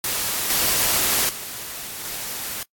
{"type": "noise with level steps", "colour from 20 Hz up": "white", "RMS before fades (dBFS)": [-24, -20, -33, -30], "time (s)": [0.04, 2.63], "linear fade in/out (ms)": 2, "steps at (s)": [0.5, 1.29, 2.05], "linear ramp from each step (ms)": 2, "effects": ["noise-tail reverb RT60 0.1 s tail -24 dB re dry", "AAC 64 kbps"]}